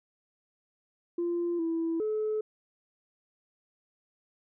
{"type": "tone with pitch steps", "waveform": "sine", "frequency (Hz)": [345, 329.5, 430.4], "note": ["F4", "E4", "A4"], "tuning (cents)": [-21, -1, -38], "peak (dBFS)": -26, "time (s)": [1.18, 2.41], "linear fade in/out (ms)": 5, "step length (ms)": 410, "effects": ["tanh soft clip ceiling -24 dBFS"]}